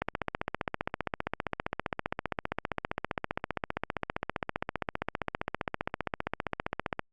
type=click train; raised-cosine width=0.5 ms; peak=-14 dBFS; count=107; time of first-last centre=0.02-6.994 s; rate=15.2 Hz; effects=Opus 48 kbps